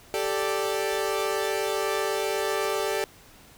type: chord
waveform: sawtooth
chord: G suspended second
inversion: none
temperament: equal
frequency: 392 / 440 / 587.3 Hz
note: G4 / A4 / D5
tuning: 0 / 0 / 0 cents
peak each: -25 / -25 / -27 dBFS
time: 0.14-3.04 s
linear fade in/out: 0 ms
effects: pink hiss -52 dBFS RMS until 3.57 s